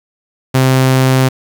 sawtooth tone, 130.81 Hz, C3, in tune, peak -4 dBFS, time 0.54-1.29 s, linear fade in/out 10 ms, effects 7-bit

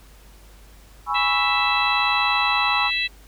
sine chord, C# minor seventh, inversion second, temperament equal, 830.6 / 987.8 / 1108.7 / 1318.5 Hz, G#5 / B5 / C#6 / E6, 0 / 0 / 0 / 0 cents, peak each -26 dBFS, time 1.06-2.91 s, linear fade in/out 50 ms
harmonic tone, 659.3 Hz, E5, in tune, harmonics 3 / 4 / 5 / 6, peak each -28 / -23 / -31 / -26 dBFS, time 1.14-3.08 s, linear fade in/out 20 ms
effects added 50 Hz sine -46 dBFS peak until 3.27 s + pink hiss -52 dBFS RMS until 3.27 s

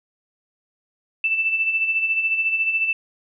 sine tone with tremolo, 2652 Hz, E7, 10 cents sharp, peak -16 dBFS, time 1.24-2.93 s, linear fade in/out 2 ms, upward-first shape sine, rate 14 Hz, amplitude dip 55%, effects none

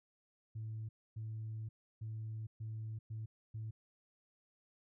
sine tone bursts at uneven times, 110 Hz, A2, in tune, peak -39 dBFS, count 6, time 0.55-0.89 / 1.16-1.69 / 2.01-2.47 / 2.6-2.99 / 3.1-3.26 / 3.54-3.71 s, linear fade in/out 10 ms, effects tanh soft clip ceiling -37 dBFS

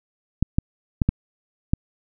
clicks, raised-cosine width 5 ms, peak -5 dBFS, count 5, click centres 0.426 / 0.585 / 1.018 / 1.09 / 1.735 s, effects none

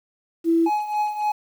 sine tone, 331.7 Hz, E4, 11 cents sharp, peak -15 dBFS, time 0.44-0.7 s, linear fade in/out 50 ms
triangle tone with tremolo, 842 Hz, G#5, 24 cents sharp, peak -16 dBFS, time 0.66-1.32 s, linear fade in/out 5 ms, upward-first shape triangle, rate 3.6 Hz, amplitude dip 75%
effects 8-bit

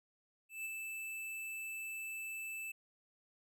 square tone with ADSR envelope, 2637 Hz, E7, in tune, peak -39 dBFS, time 0.49-2.72 s, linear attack 160 ms, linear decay 21 ms, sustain -3 dB, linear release 8 ms, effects none

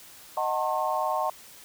sine chord, D# diminished seventh, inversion none, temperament just, 622.3 / 746.7 / 896 / 1075.3 Hz, D#5 / F#5 / A5 / C6, 0 / +16 / +31 / +47 cents, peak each -30 dBFS, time 0.37-1.3 s, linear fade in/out 2 ms, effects white hiss -49 dBFS RMS until 1.64 s

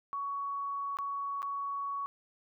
sine tone with dropouts, 1120 Hz, C#6, 18 cents sharp, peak -33 dBFS, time 0.13-2.06 s, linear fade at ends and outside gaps 0 ms, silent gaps 0.97-0.987 / 1.42-1.428 s, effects none

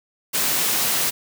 white high-pass noise, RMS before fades -21 dBFS, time 0.33-1.11 s, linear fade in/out 20 ms, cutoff 110 Hz, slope 96 dB/octave, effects none

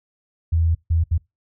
sine tone bursts at uneven times, 82.41 Hz, E2, in tune, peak -15 dBFS, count 3, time 0.52-0.75 / 0.9-1.04 / 1.11-1.18 s, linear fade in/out 10 ms, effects noise-tail reverb RT60 0.2 s tail -24 dB re dry

